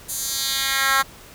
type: tone with high-pass filter sweep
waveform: 10% pulse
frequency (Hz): 270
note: C#4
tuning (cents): -45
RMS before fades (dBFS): -22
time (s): 0.08-1.03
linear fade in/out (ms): 20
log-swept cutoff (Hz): 8700 to 1200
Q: 1.5
effects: pink hiss -44 dBFS RMS until 1.34 s